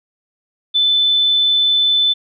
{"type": "tone", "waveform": "sine", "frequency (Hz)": 3515, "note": "A7", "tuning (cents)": -2, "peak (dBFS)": -11, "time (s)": [0.74, 2.14], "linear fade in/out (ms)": 20, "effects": []}